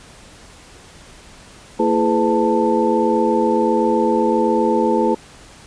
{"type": "tone cluster", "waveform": "sine", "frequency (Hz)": [227, 332.9, 420.6, 502, 886], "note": ["A#3", "E4", "G#4", "B4", "A5"], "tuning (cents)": [-46, 17, 22, 28, 12], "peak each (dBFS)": -20, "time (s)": [1.79, 5.15], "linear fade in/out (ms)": 10, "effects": ["pink hiss -43 dBFS RMS until 5.66 s", "resampled to 22050 Hz"]}